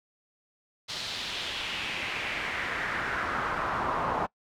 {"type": "noise with band-pass filter sweep", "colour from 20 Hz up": "brown", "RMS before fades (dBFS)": -32, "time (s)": [0.88, 4.27], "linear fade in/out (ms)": 20, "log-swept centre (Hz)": [4300, 940], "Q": 2.4, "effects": ["noise-tail reverb RT60 0.1 s tail -23 dB re dry"]}